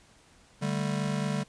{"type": "chord", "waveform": "square", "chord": "D suspended fourth", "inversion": "none", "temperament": "just", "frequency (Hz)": [146.83, 195.78, 220.2], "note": ["D3", "G3", "A3"], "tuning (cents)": [0, -2, 2], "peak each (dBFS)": [-32, -32, -36], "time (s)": [0.61, 1.44], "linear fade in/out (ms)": 20, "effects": ["pink hiss -59 dBFS RMS until 1.48 s", "resampled to 22050 Hz"]}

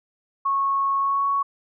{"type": "tone with pitch glide", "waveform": "sine", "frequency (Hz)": [1100, 1114.1], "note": ["C#6", "C#6"], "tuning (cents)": [-14, 8], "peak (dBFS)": -19, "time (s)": [0.45, 1.43], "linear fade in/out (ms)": 10, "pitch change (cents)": 22, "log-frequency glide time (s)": [0.99, 1.26], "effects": []}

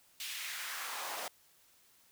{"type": "noise with high-pass filter sweep", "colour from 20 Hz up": "pink", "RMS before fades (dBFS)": -41, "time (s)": [0.2, 1.28], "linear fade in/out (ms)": 2, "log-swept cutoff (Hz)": [2900, 620], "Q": 1.7, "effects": ["white hiss -66 dBFS RMS until 2.11 s"]}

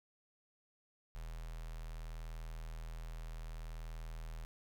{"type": "tone with notch filter", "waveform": "square", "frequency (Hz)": 40.31, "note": "E1", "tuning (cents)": -38, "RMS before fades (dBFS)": -45, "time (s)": [1.15, 4.45], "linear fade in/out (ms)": 0, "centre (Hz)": 280, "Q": 0.65, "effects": []}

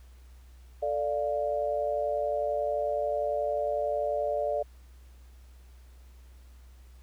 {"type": "chord", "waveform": "sine", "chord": "D minor", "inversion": "second", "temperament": "equal", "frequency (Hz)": [440, 587.3, 698.5], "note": ["A4", "D5", "F5"], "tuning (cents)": [0, 0, 0], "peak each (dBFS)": [-34, -28, -33], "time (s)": [0.82, 4.63], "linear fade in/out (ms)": 10, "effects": ["added 62 Hz sine -49 dBFS peak until 7.02 s", "pink hiss -64 dBFS RMS until 7.02 s"]}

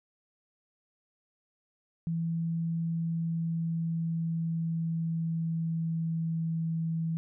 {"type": "tone with pitch glide", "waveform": "sine", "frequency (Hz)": [165.7, 163.32], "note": ["E3", "E3"], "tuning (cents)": [9, -16], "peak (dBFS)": -28, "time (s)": [2.07, 7.17], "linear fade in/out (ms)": 0, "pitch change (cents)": -25, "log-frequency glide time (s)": [2.79, 6.67], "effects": []}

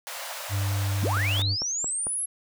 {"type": "high-pass noise", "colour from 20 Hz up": "pink", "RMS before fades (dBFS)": -36, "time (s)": [0.07, 1.42], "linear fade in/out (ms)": 0, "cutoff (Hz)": 520, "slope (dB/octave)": 96}
{"type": "tone", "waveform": "triangle", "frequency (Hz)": 98.6, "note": "G2", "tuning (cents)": 11, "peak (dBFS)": -22, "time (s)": [0.49, 1.57], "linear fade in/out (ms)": 50}
{"type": "linear sweep", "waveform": "sine", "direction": "up", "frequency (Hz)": [74, 11220], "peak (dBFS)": -26, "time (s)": [1.02, 2.26], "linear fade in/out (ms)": 10}
{"type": "click train", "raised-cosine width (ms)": 1, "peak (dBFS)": -21, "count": 5, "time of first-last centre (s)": [1.17, 2.069], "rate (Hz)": 4.45}
{"effects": []}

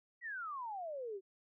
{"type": "exponential sweep", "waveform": "sine", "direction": "down", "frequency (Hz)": [1975.5, 370], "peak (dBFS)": -40, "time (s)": [0.21, 1.21], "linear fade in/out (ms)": 50, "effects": []}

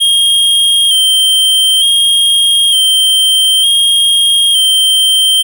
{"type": "tone with vibrato", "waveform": "square", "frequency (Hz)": 3189, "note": "G7", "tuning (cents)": 29, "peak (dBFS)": -7, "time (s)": [0, 5.43], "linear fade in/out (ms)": 20, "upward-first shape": "square", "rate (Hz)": 0.55, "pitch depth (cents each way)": 30, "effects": []}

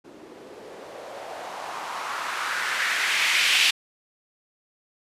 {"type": "noise with low-pass filter sweep", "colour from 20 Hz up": "violet", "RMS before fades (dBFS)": -27, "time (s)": [0.04, 3.71], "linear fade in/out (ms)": 10, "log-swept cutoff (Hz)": [310, 2900], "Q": 2.2, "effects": ["resampled to 32000 Hz"]}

